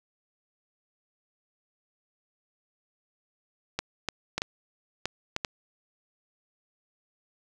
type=clicks; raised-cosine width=0.2 ms; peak=-11 dBFS; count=7; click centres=3.79 / 4.087 / 4.38 / 4.419 / 5.056 / 5.364 / 5.448 s; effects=none